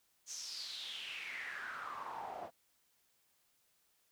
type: noise with band-pass filter sweep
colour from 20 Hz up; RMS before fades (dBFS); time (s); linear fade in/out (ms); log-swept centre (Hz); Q
pink; -45; 0.26-2.51; 50; 6500 to 640; 6.1
effects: white hiss -75 dBFS RMS until 4.11 s